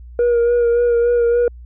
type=tone with vibrato; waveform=sine; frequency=475.5 Hz; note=A#4; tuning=34 cents sharp; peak=-9 dBFS; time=0.19-1.48 s; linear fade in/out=2 ms; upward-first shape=sine; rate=3.5 Hz; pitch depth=24 cents each way; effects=tanh soft clip ceiling -11 dBFS + added 60 Hz sine -34 dBFS peak until 1.65 s